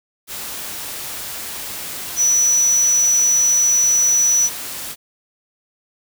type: tone in noise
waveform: sine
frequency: 5920 Hz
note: F#8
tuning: in tune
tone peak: -12 dBFS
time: 2.16-4.5 s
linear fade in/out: 50 ms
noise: white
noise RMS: -29 dBFS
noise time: 0.27-4.96 s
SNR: +14 dB
effects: none